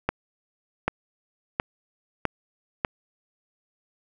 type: accelerating click train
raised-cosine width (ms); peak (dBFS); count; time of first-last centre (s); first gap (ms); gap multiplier
0.5; -7; 5; 0.09-2.848; 790; 0.91
effects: none